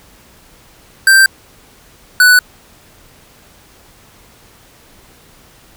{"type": "tone pair in turn", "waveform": "square", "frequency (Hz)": [1568, 1486.5], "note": ["G6", "F#6"], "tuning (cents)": [0, 8], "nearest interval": "minor second", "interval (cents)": 92, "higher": "first", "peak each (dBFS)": [-5, -5], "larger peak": "neither", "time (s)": [[1.07, 1.26], [2.2, 2.39]], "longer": "neither", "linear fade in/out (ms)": 2, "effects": ["pink hiss -45 dBFS RMS until 5.76 s"]}